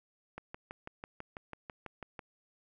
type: click train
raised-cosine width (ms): 0.5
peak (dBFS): -27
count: 12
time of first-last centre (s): 0.38-2.192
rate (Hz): 6.07
effects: none